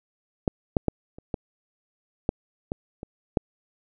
clicks, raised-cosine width 2 ms, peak -8 / -6 / -8 / -29 / -14 / -8 / -15 / -22 / -6 dBFS, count 9, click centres 0.478 / 0.768 / 0.883 / 1.185 / 1.342 / 2.291 / 2.719 / 3.031 / 3.372 s, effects none

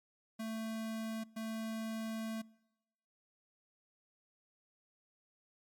square tone bursts at uneven times, 222.3 Hz, A3, 18 cents sharp, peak -39 dBFS, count 2, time 0.39-1.24 / 1.36-2.42 s, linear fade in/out 10 ms, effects noise-tail reverb RT60 1.0 s tail -24 dB re dry + MP3 96 kbps

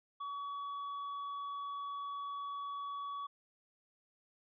sine tone with tanh clipping, 1132 Hz, C#6, 36 cents sharp, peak -40 dBFS, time 0.2-3.27 s, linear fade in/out 10 ms, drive 5 dB, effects resampled to 11025 Hz

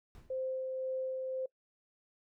brown noise with exponential decay, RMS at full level -48 dBFS, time 0.15-0.51 s, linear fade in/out 0 ms, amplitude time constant 77 ms
sine tone with tremolo, 521 Hz, C5, 7 cents flat, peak -33 dBFS, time 0.3-1.46 s, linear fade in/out 5 ms, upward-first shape sine, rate 1.9 Hz, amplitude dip 25%
effects noise-tail reverb RT60 0.1 s tail -23 dB re dry

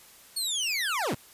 25% pulse linear sweep, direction down, 4435 to 65.41 Hz, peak -23 dBFS, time 0.36-1.15 s, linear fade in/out 10 ms, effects white hiss -53 dBFS RMS until 1.33 s + resampled to 32000 Hz

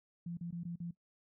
sine tone with dropouts, 171.5 Hz, F3, 31 cents flat, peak -38 dBFS, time 0.26-0.91 s, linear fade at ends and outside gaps 5 ms, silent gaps 0.372-0.409 / 0.509-0.525 / 0.635-0.651 / 0.758-0.801 s, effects noise-tail reverb RT60 0.1 s tail -18 dB re dry

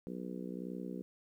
harmonic tone, 61.74 Hz, B1, in tune, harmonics 3 / 4 / 5 / 6 / 7 / 8, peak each -43 / -45 / -47 / -49 / -50 / -51 dBFS, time 0.07-1.02 s, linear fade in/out 0 ms, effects 12-bit

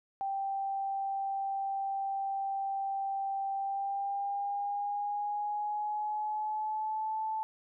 sine tone with pitch glide, 784 to 874.9 Hz, G5 to A5, 0 to -10 cents, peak -31 dBFS, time 0.21-7.43 s, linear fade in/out 0 ms, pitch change +190 cents, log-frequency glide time 3.54-7.21 s, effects none

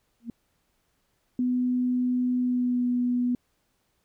sine tone with exponential growth, 233.1 Hz, A#3, in tune, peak -27 dBFS, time 0.2-0.3 s, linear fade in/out 2 ms, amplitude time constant 20 ms
sine tone with pitch glide, 249.4 to 245.7 Hz, B3 to B3, +17 to -9 cents, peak -22 dBFS, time 1.39-3.35 s, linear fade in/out 2 ms, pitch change -26 cents, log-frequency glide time 2.38-2.86 s
effects pink hiss -72 dBFS RMS until 4.04 s

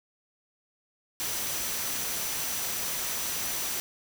sine tone in noise, 5920 Hz, F#8, in tune, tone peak -39 dBFS, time 1.2-3.8 s, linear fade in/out 0 ms, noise white, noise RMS -32 dBFS, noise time 1.2-3.8 s, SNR -10 dB, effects none

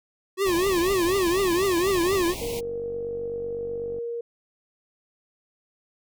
square tone with vibrato, 366 Hz, F#4, 19 cents flat, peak -21 dBFS, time 0.37-2.35 s, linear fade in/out 50 ms, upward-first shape triangle, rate 4.1 Hz, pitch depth 180 cents each way
pink band-stop noise, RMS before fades -34 dBFS, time 0.45-2.61 s, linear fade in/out 20 ms, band 1000 to 2100 Hz, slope 96 dB/octave
click train, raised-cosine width 2 ms, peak -29 dBFS, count 91, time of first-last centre 2.11-3.985 s, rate 48 Hz
sine tone, 469.6 Hz, A#4, 13 cents sharp, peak -28 dBFS, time 2.41-4.21 s, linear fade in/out 5 ms
effects none

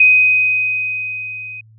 sine tone with level ramp, 2509 Hz, D#7, 14 cents sharp, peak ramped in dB -5 to -28 dBFS, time 0-1.61 s, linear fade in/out 5 ms, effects added 110 Hz sine -43 dBFS peak until 1.78 s

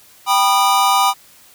square chord, G augmented, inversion none, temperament just, 784 / 980 / 1225 Hz, G5 / B5 / D#6, 0 / -14 / -27 cents, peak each -17 dBFS, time 0.26-1.14 s, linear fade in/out 50 ms, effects white hiss -47 dBFS RMS until 1.54 s

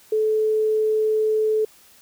sine tone, 433.5 Hz, A4, 26 cents flat, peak -17 dBFS, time 0.12-1.65 s, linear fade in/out 5 ms, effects white hiss -52 dBFS RMS until 2.01 s

